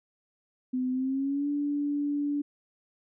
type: tone with pitch glide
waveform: sine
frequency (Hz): 254.7 to 289.2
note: C4 to D4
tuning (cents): -46 to -27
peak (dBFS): -26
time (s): 0.73-2.42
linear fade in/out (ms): 10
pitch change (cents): +219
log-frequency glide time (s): 0.91-1.48
effects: none